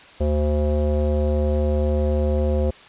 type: tone with low-pass filter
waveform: square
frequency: 74.7 Hz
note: D2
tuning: 30 cents sharp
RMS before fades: -20 dBFS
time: 0.2-2.71 s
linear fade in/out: 10 ms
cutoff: 540 Hz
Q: 3.7
effects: white hiss -45 dBFS RMS until 2.88 s + resampled to 8000 Hz